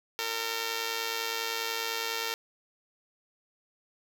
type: tone with amplitude modulation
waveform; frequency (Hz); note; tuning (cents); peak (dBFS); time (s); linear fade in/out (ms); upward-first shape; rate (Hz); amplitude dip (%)
5% pulse; 455.6; A#4; -40; -16; 0.19-2.34; 0; sine; 110; 65
effects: none